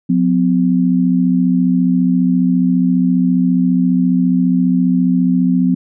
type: tone pair together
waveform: sine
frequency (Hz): 180.3 / 255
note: F#3 / C4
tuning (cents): -45 / -44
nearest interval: tritone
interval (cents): 601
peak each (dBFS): -13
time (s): 0.09-5.75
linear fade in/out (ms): 10
effects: none